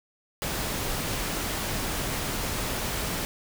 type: noise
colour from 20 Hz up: pink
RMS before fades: -30 dBFS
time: 0.42-3.25 s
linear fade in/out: 0 ms
effects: none